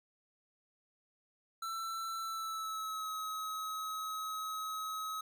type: tone with pitch glide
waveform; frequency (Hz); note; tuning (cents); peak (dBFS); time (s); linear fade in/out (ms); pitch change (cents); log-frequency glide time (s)
square; 1336 to 1277.1; E6 to D#6; +23 to +45; -38; 1.62-5.21; 5; -78; 2.19-3.1
effects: none